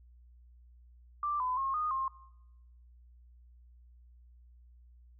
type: tone with pitch steps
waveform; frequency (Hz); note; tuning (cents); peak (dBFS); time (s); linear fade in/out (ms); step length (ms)
sine; 1178 / 1010 / 1078 / 1232 / 1064; D6 / B5 / C#6 / D#6 / C6; +5 / +39 / -49 / -17 / +29; -30; 1.23-2.08; 2; 170
effects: noise-tail reverb RT60 0.9 s tail -21 dB re dry + added 60 Hz sine -55 dBFS peak until 5.19 s